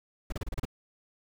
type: noise bursts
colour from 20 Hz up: brown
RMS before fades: -31 dBFS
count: 7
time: 0.3-0.653 s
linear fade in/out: 5 ms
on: 23 ms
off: 32 ms
effects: none